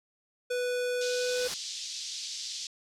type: tone with pitch glide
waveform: square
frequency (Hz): 493.9 to 497.6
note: B4 to B4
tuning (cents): 0 to +13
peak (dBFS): -29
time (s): 0.5-1.48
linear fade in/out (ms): 10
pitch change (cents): +13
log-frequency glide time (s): 0.97-1.33
type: noise with exponential growth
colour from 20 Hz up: white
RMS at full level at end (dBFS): -34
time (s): 0.85-1.54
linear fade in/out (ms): 1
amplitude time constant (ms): 150
type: band-pass noise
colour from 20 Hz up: pink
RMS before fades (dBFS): -38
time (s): 1.01-2.67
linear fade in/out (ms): 2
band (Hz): 3800 to 6500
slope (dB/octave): 24
effects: low-pass 10000 Hz 12 dB/octave